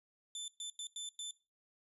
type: tone bursts at uneven times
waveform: 25% pulse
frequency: 3529 Hz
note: A7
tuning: 4 cents sharp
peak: -37 dBFS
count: 5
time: 0.35-0.48 / 0.6-0.7 / 0.79-0.87 / 0.96-1.09 / 1.19-1.31 s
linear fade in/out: 2 ms
effects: noise-tail reverb RT60 0.3 s tail -19 dB re dry + resampled to 32000 Hz